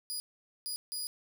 20% pulse tone bursts at uneven times, 4913 Hz, D#8, 23 cents flat, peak -29 dBFS, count 3, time 0.1-0.2 / 0.66-0.76 / 0.92-1.07 s, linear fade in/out 0 ms, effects none

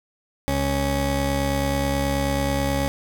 20% pulse tone pair together, 69.3 / 277.2 Hz, C#2 / C#4, 0 / 0 cents, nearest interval 2 octaves, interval 2400 cents, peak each -19 dBFS, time 0.48-2.88 s, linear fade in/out 0 ms, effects none

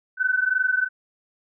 sine tone pair together, 1500.3 / 1523 Hz, F#6 / F#6, +24 / +50 cents, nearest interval unison, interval 26 cents, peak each -22 dBFS, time 0.17-0.89 s, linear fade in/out 50 ms, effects none

